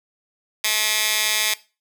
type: tone with high-pass filter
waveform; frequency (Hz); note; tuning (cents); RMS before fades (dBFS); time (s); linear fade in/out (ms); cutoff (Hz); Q
15% pulse; 214.4; A3; -45; -21; 0.64-1.54; 5; 2700; 0.81
effects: noise-tail reverb RT60 0.3 s tail -18 dB re dry